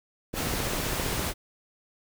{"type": "noise", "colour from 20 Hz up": "pink", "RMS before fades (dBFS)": -30, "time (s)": [0.33, 1.34], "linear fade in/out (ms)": 50}
{"type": "click train", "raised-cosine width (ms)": 2, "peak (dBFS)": -19, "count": 14, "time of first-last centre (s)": [0.34, 1.195], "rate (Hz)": 15.2}
{"effects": []}